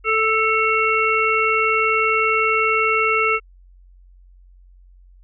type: harmonic tone with a mistuned harmonic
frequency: 440 Hz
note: A4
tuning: in tune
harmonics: 1 / 3 / 5 / 6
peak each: -22 / -19 / -21 / -22 dBFS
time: 0.04-3.4 s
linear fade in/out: 50 ms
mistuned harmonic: 6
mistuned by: +55 cents
effects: added 45 Hz sine -45 dBFS peak until 5.23 s